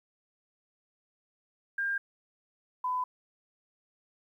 sine tone pair in turn, 1602 / 1004 Hz, G6 / B5, +37 / +28 cents, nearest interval minor sixth, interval 809 cents, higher first, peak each -28 dBFS, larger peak neither, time 1.78-1.98 / 2.84-3.04 s, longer neither, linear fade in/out 5 ms, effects 11-bit

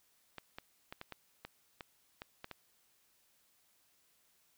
clicks, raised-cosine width 0.3 ms, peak -28 dBFS, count 10, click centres 0.383 / 0.585 / 0.925 / 1.014 / 1.123 / 1.45 / 1.808 / 2.219 / 2.444 / 2.513 s, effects white hiss -72 dBFS RMS until 4.57 s

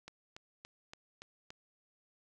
click train, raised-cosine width 0.2 ms, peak -30 dBFS, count 6, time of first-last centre 0.08-1.505 s, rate 3.51 Hz, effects none

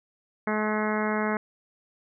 harmonic tone with a mistuned harmonic, 213.8 Hz, A3, 49 cents flat, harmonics 1 / 2 / 3 / 4 / 5 / 6 / 7 / 8 / 9 / 10, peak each -28 / -31 / -33 / -34 / -35 / -36 / -36 / -37 / -38 / -38 dBFS, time 0.47-1.37 s, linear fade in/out 2 ms, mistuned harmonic 8, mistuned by -18 cents, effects none

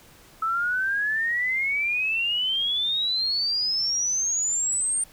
sine exponential sweep, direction up, 1300 to 8880 Hz, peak -22 dBFS, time 0.42-5.04 s, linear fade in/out 5 ms, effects pink hiss -52 dBFS RMS until 5.12 s

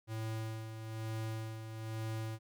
square tone with tremolo, 110.9 Hz, A2, 14 cents sharp, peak -37 dBFS, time 0.07-2.39 s, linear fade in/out 50 ms, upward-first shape sine, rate 1.1 Hz, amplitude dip 55%, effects none

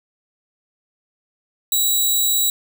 10% pulse tone, 3886 Hz, B7, 29 cents flat, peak -8 dBFS, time 1.72-2.5 s, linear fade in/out 2 ms, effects none

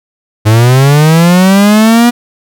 45% pulse linear sweep, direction up, 105 to 242.7 Hz, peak -3 dBFS, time 0.45-2.11 s, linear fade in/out 20 ms, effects none

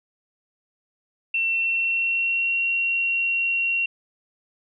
sine tone with pitch glide, 2701 to 2742 Hz, E7 to F7, +42 to -32 cents, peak -20 dBFS, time 1.34-3.86 s, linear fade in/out 5 ms, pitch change +26 cents, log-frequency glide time 1.52-2.59 s, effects none

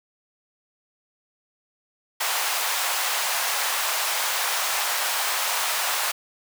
pink high-pass noise, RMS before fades -25 dBFS, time 2.2-6.12 s, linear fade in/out 10 ms, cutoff 720 Hz, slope 24 dB/octave, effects none

